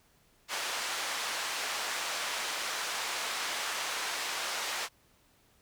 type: band-pass noise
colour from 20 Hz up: pink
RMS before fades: -35 dBFS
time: 0.48-4.89 s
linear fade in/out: 50 ms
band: 890 to 7600 Hz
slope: 12 dB/octave
effects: pink hiss -66 dBFS RMS until 5.61 s